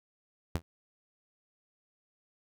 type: tone with exponential decay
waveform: sawtooth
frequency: 83.3 Hz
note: E2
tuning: 19 cents sharp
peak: -23 dBFS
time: 0.55-0.62 s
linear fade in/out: 0 ms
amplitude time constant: 15 ms
effects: none